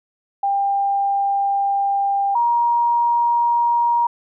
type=tone pair in turn; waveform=sine; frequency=796 / 946.3 Hz; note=G5 / A#5; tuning=+26 / +26 cents; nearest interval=minor third; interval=300 cents; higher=second; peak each=-16 / -14 dBFS; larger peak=second; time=0.43-2.35 / 2.35-4.07 s; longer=first; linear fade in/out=5 ms; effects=none